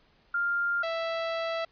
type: tone pair in turn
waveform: sine / sawtooth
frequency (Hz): 1399 / 660.2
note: F6 / E5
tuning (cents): +3 / +2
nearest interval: octave + minor second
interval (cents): 1301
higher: first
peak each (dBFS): -25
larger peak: neither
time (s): 0.34-0.83 / 0.83-1.65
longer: second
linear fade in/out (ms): 5
effects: pink hiss -64 dBFS RMS until 1.71 s + resampled to 11025 Hz